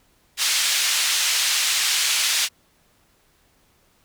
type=band-pass noise; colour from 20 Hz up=pink; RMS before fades=-21 dBFS; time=0.37-2.49 s; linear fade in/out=50 ms; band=2700 to 8200 Hz; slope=12 dB/octave; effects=pink hiss -61 dBFS RMS until 4.04 s